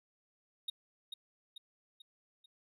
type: tone with echo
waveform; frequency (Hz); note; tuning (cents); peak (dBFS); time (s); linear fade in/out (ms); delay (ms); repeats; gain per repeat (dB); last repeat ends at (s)
triangle; 3729; A#7; 0; -33; 0.68-0.7; 5; 440; 4; -6; 2.46
effects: none